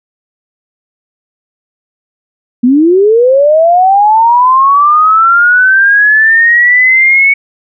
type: linear sweep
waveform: sine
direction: up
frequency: 234.5 to 2230 Hz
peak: -3 dBFS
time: 2.63-7.34 s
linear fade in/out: 10 ms
effects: none